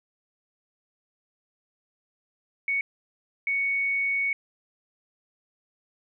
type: tone bursts at uneven times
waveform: sine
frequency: 2225 Hz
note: C#7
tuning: 6 cents sharp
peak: -23 dBFS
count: 2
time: 2.68-2.81 / 3.47-4.33 s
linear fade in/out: 2 ms
effects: none